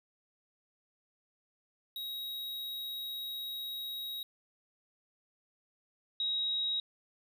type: tone pair in turn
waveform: square / sine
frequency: 3808 / 3808 Hz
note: A#7 / A#7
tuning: +36 / +36 cents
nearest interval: unison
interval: 0 cents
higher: neither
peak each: -38 / -30 dBFS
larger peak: second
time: 1.96-4.23 / 6.2-6.8 s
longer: first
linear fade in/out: 2 ms
effects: none